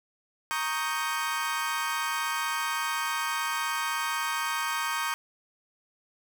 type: chord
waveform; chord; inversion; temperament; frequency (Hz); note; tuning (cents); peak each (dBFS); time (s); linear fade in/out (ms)
30% pulse; Eb dominant seventh; second; equal; 932.3 / 1108.7 / 1244.5 / 1568; Bb5 / Db6 / Eb6 / G6; 0 / 0 / 0 / 0; -31; 0.51-5.14; 0
effects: 9-bit